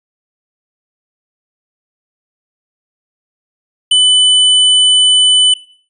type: tone with tanh clipping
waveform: sine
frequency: 3000 Hz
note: F#7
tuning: 23 cents sharp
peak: -7 dBFS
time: 3.91-5.54 s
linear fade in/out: 5 ms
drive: 15 dB
effects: noise-tail reverb RT60 0.5 s tail -20 dB re dry + resampled to 24000 Hz